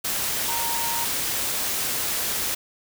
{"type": "tone in noise", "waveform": "sine", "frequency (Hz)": 929, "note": "A#5", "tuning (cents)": -6, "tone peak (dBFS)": -29, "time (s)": [0.48, 1.05], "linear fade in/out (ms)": 10, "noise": "white", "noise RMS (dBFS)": -26, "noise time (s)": [0.04, 2.55], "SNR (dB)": -6, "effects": []}